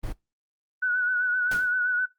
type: noise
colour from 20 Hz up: brown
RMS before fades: -30 dBFS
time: 0.03-0.13 s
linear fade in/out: 10 ms
type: tone with vibrato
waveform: sine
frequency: 1480 Hz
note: F#6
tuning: in tune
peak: -22 dBFS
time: 0.82-2.06 s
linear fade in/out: 10 ms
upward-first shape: triangle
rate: 7.7 Hz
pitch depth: 47 cents each way
type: noise with exponential decay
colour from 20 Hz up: pink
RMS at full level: -32 dBFS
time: 1.51-1.75 s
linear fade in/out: 5 ms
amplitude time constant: 52 ms
effects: noise-tail reverb RT60 0.2 s tail -22 dB re dry + Opus 24 kbps